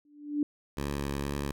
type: tone with exponential growth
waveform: sine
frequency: 293.7 Hz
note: D4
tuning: in tune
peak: -22 dBFS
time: 0.05-0.43 s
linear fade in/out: 2 ms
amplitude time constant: 81 ms
type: tone with vibrato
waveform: 10% pulse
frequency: 70.6 Hz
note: C#2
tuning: 32 cents sharp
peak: -23 dBFS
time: 0.77-1.52 s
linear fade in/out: 5 ms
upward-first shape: sine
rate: 2.1 Hz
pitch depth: 14 cents each way
effects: none